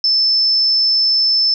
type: tone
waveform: sine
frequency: 5274 Hz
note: E8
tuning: in tune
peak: -11 dBFS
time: 0.04-1.54 s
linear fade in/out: 2 ms
effects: none